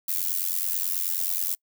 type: noise with amplitude modulation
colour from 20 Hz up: violet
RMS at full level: -23 dBFS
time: 0.08-1.55 s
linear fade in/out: 5 ms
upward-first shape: sine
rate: 89.3 Hz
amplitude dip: 100%
effects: noise-tail reverb RT60 0.1 s tail -26 dB re dry